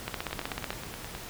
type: two click trains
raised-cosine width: 0.3 ms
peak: -22 / -15 dBFS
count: 9 / 11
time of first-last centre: 0.31-1.15 / 0.08-0.705 s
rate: 9.52 / 16 Hz
effects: pink hiss -42 dBFS RMS until 1.29 s